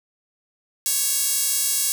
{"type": "tone with high-pass filter", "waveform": "sawtooth", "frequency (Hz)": 554.4, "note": "C#5", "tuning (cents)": 0, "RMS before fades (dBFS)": -22, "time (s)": [0.86, 1.92], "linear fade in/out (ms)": 0, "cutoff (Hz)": 7700, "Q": 0.98, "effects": ["7-bit"]}